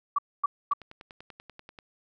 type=tone bursts; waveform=sine; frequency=1149 Hz; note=D6; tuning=38 cents flat; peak=-21 dBFS; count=3; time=0.16-0.735 s; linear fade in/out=5 ms; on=25 ms; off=250 ms
type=click train; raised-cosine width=0.3 ms; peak=-29 dBFS; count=12; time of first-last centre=0.72-1.788 s; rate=10.3 Hz
effects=none